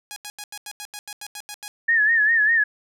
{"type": "tone bursts", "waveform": "5% pulse", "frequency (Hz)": 830, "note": "G#5", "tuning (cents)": -1, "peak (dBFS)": -21, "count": 12, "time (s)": [0.11, 1.68], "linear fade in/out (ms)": 0, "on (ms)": 52, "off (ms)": 86}
{"type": "tone with vibrato", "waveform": "sine", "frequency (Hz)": 1770, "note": "A6", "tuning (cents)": 10, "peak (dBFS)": -15, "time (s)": [1.88, 2.64], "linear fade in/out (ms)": 10, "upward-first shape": "sine", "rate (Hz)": 5, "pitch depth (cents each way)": 93}
{"effects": []}